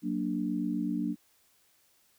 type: chord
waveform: sine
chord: Gb augmented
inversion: none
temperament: equal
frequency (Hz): 185 / 233.1 / 293.7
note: Gb3 / Bb3 / D4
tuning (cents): 0 / 0 / 0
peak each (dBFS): -34 / -33 / -32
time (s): 0.02-1.16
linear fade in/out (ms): 50
effects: white hiss -67 dBFS RMS until 2.18 s